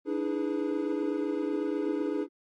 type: chord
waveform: triangle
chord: E dominant seventh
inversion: third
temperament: equal with one note detuned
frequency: 293.7 / 321.7 / 415.3 / 493.9 Hz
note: D4 / E4 / G#4 / B4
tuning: 0 / -42 / 0 / 0 cents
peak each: -30 / -31 / -31 / -36 dBFS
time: 0.05-2.27 s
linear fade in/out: 50 ms
effects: AAC 32 kbps